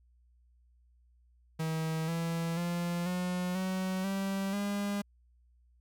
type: tone with pitch steps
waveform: 45% pulse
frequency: 160 / 166.41 / 173.08 / 180.01 / 187.22 / 194.72 / 202.5 Hz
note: D#3 / E3 / F3 / F#3 / F#3 / G3 / G#3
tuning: +49 / +17 / -15 / -47 / +21 / -11 / -43 cents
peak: -31 dBFS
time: 1.59-5.02 s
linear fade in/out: 10 ms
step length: 490 ms
effects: added 60 Hz sine -62 dBFS peak until 5.8 s